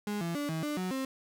35% pulse tone with pitch steps, 207.2 / 168.7 / 290.3 / 160.5 / 296.8 / 184.2 / 265.2 Hz, G#3 / E3 / D4 / E3 / D4 / F#3 / C4, -4 / +40 / -20 / -46 / +18 / -7 / +23 cents, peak -30 dBFS, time 0.07-1.05 s, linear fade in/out 2 ms, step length 140 ms, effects none

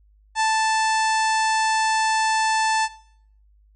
harmonic tone, 880 Hz, A5, in tune, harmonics 1 / 2 / 3 / 4 / 5 / 6 / 7 / 8 / 9 / 10, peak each -19 / -25 / -31 / -34 / -33 / -35 / -35 / -37 / -38 / -38 dBFS, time 0.35-2.89 s, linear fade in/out 50 ms, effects noise-tail reverb RT60 0.6 s tail -18 dB re dry + added 51 Hz sine -53 dBFS peak until 3.75 s

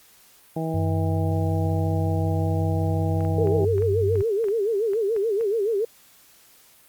harmonic tone, 161.2 Hz, E3, 38 cents flat, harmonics 1 / 2 / 3 / 4 / 5, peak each -27 / -30 / -32 / -33 / -34 dBFS, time 0.56-3.65 s, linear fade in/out 5 ms
sine tone, 95.8 Hz, G2, 39 cents flat, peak -22 dBFS, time 0.74-4.22 s, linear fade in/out 5 ms
clicks, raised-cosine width 0.5 ms, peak -27 dBFS, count 12, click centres 3.207 / 3.25 / 3.472 / 3.781 / 3.822 / 4.156 / 4.207 / 4.442 / 4.485 / 4.934 / 5.164 / 5.41 s
sine tone with vibrato, 425.4 Hz, G#4, 42 cents sharp, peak -20 dBFS, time 3.38-5.85 s, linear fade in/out 5 ms, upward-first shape sine, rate 7 Hz, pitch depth 160 cents each way
effects white hiss -54 dBFS RMS until 6.88 s + Opus 48 kbps

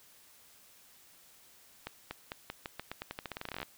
accelerating click train, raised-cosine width 0.3 ms, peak -22 dBFS, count 23, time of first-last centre 1.87-3.63 s, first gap 240 ms, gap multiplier 0.87, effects white hiss -60 dBFS RMS until 3.77 s

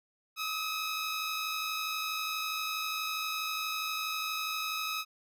15% pulse tone pair together, 1230.7 / 1283 Hz, D#6 / E6, -19 / -47 cents, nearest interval minor second, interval 72 cents, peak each -34 / -27 dBFS, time 0.36-5.05 s, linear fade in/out 50 ms, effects none

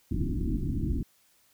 pink low-pass noise, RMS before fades -29 dBFS, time 0.11-1.03 s, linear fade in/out 5 ms, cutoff 350 Hz, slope 96 dB/octave, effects white hiss -65 dBFS RMS until 1.53 s

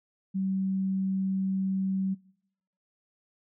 sine tone, 191.3 Hz, G3, 42 cents flat, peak -26 dBFS, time 0.34-2.15 s, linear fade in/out 20 ms, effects noise-tail reverb RT60 0.8 s tail -23 dB re dry

